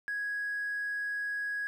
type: tone with hard clipping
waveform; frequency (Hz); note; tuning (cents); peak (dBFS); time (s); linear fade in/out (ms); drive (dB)
sine; 1661.2; G#6; 0; -32; 0.08-1.67; 0; 1
effects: none